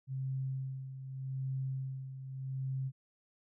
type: tone with tremolo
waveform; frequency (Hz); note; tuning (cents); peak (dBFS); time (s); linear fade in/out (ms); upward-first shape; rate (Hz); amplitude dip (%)
sine; 132.8; C3; +26; -33; 0.07-2.92; 50; sine; 0.83; 65
effects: none